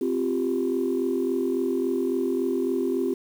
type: chord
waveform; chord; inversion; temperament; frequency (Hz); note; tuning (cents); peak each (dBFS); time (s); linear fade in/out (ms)
sine; C suspended fourth; none; just; 261.6 / 348.8 / 392.4; C4 / F4 / G4; 0 / -2 / +2; -26; 0.01-3.14; 5
effects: tanh soft clip ceiling -15 dBFS + 8-bit